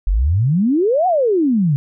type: exponential two-way sweep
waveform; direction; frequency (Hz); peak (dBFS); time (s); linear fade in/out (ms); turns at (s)
sine; up then down; 41.65 to 764 to 133.8; -12; 0.07-1.76; 0; 1.07
effects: none